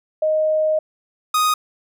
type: tone pair in turn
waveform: sine / 45% pulse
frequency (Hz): 622.3 / 1244.6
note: D#5 / D#6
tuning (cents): 0 / 0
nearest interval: octave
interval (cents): 1200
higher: second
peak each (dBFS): -15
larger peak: neither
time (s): 0.22-0.79 / 1.34-1.54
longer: first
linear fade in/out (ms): 5
effects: none